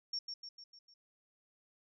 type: tone with echo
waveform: sine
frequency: 5500 Hz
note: F8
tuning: 27 cents flat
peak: -35 dBFS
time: 0.13-0.19 s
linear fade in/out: 5 ms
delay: 150 ms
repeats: 5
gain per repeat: -5 dB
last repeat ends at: 0.94 s
effects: none